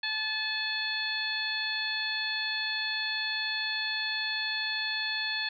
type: harmonic tone with a mistuned harmonic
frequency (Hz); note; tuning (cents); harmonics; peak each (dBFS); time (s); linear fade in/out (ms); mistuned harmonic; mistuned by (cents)
867; A5; -26; 1 / 2 / 3 / 4 / 5; -43 / -33 / -37 / -36 / -34; 0.03-5.49; 5; 3; -17
effects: none

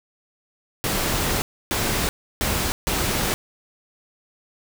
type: noise bursts at uneven times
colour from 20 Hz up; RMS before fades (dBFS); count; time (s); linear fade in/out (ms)
pink; -23; 4; 0.84-1.42 / 1.71-2.09 / 2.41-2.72 / 2.87-3.34; 0
effects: none

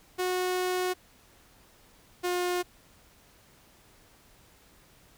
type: tone pair in turn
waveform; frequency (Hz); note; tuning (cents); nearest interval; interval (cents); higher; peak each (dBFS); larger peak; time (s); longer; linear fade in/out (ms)
sawtooth; 365.4 / 357.3; F#4 / F4; -22 / +40; unison; 38; first; -23; neither; 0.18-0.94 / 2.23-2.63; first; 20
effects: pink hiss -59 dBFS RMS until 5.17 s

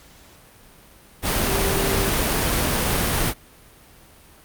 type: tone in noise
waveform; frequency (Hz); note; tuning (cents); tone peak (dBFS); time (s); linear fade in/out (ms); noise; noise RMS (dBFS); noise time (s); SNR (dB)
sine; 392; G4; 0; -26; 1.44-2.11; 50; pink; -21; 1.22-3.34; -8
effects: pink hiss -49 dBFS RMS until 4.44 s + Opus 48 kbps

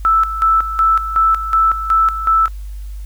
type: tone with tremolo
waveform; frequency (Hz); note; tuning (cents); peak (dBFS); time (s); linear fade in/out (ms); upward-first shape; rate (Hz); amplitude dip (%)
sine; 1318.5; E6; 0; -9; 0.05-2.48; 0; square; 2.7; 70
effects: added 50 Hz sine -25 dBFS peak until 3.05 s + white hiss -50 dBFS RMS until 3.05 s

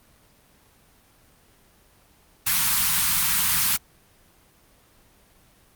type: band-stop noise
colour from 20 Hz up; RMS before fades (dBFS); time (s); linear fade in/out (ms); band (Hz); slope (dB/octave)
white; -21; 2.46-3.77; 10; 220 to 880; 48
effects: pink hiss -57 dBFS RMS until 5.75 s + Opus 24 kbps

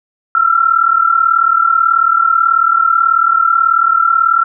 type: tone pair together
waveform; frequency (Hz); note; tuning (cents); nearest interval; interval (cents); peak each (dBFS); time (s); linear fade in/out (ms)
sine; 1332.7 / 1371; E6 / F6; +19 / -32; unison; 49; -11; 0.35-4.44; 2
effects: none

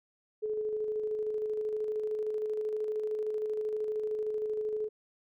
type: tone with tremolo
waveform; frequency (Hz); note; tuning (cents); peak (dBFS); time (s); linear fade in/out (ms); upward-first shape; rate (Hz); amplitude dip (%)
sine; 428.9; A4; -44; -29; 0.42-4.89; 20; square; 13; 30
effects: none

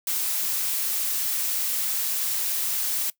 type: noise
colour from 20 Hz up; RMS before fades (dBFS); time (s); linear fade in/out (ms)
blue; -26; 0.07-3.1; 2
effects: noise-tail reverb RT60 0.1 s tail -20 dB re dry

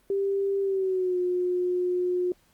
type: tone with pitch glide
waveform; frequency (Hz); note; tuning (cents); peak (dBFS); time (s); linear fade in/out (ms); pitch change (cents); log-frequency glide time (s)
sine; 394.5 to 359.7; G4 to F#4; +11 to -49; -23; 0.1-2.32; 2; -160; 0.61-1.18
effects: pink hiss -64 dBFS RMS until 2.53 s + Opus 32 kbps

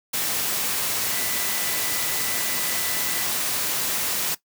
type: tone in noise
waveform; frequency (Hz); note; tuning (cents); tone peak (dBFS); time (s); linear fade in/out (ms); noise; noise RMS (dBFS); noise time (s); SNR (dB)
sine; 1989; B6; +12; -36; 1.11-3.26; 10; white; -25; 0.13-4.35; -14
effects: noise-tail reverb RT60 0.1 s tail -17 dB re dry + high-pass 100 Hz 12 dB/octave

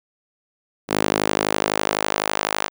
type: tone with high-pass filter sweep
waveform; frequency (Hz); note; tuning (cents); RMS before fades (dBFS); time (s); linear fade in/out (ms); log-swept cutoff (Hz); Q
sawtooth; 51.91; G#1; 0; -22; 0.88-2.7; 50; 290 to 800; 0.92
effects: none

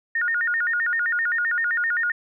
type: tone with vibrato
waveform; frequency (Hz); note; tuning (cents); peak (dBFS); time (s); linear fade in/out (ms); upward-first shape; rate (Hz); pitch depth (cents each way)
sine; 1623; G#6; -40; -20; 0.15-2.12; 5; square; 7.7; 210
effects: none

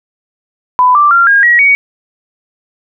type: tone with pitch steps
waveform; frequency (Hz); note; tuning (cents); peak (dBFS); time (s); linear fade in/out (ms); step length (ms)
sine; 1000 / 1175.5 / 1381.9 / 1624.5 / 1909.7 / 2245; B5 / D6 / F6 / G#6 / A#6 / C#7; +21 / +1 / -19 / -39 / +41 / +21; -4; 0.79-1.75; 0; 160
effects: none

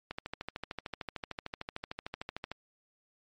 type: click train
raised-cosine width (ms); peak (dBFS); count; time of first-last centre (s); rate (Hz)
0.3; -21; 33; 0.11-2.516; 13.3
effects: MP3 48 kbps

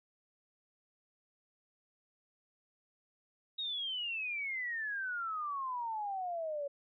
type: exponential sweep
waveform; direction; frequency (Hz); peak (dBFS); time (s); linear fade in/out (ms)
sine; down; 3803 to 557; -35; 3.58-6.68; 10
effects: none

